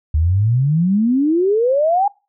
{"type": "exponential sweep", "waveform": "sine", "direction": "up", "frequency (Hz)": [73.42, 830.6], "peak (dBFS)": -12, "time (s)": [0.14, 2.08], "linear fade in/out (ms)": 5, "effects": ["noise-tail reverb RT60 0.3 s tail -25 dB re dry"]}